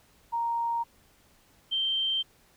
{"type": "tone pair in turn", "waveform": "sine", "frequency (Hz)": [932.3, 3136], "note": ["A#5", "G7"], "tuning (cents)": [0, 0], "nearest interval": "octave + major sixth", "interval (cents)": 2100, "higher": "second", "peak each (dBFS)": [-26, -25], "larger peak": "second", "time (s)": [[0.32, 0.84], [1.71, 2.23]], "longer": "neither", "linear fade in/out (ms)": 20, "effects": ["pink hiss -62 dBFS RMS until 2.56 s"]}